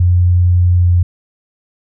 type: tone with pitch glide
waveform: sine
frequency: 88.9 to 88.13 Hz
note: F2 to F2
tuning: +31 to +16 cents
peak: -7 dBFS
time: 0-1.03 s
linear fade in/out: 5 ms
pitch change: -15 cents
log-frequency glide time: 0.79-0.86 s
effects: none